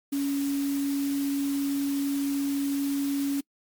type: tone in noise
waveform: sine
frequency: 280 Hz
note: C#4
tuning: 18 cents sharp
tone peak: -24 dBFS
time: 0.12-3.41 s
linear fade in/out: 10 ms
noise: white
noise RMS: -40 dBFS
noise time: 0.12-3.41 s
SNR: +13 dB
effects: noise-tail reverb RT60 0.1 s tail -25 dB re dry + MP3 96 kbps